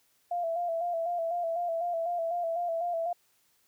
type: tone with vibrato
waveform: sine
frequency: 681 Hz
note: F5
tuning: 44 cents flat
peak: -28 dBFS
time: 0.31-3.13 s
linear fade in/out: 5 ms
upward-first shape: square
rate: 4 Hz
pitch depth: 49 cents each way
effects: white hiss -69 dBFS RMS until 3.67 s